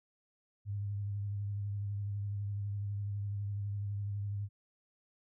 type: tone with vibrato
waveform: sine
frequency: 101.4 Hz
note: G#2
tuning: 41 cents flat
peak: -34 dBFS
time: 0.65-4.49 s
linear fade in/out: 50 ms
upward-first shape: triangle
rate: 12 Hz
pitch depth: 34 cents each way
effects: none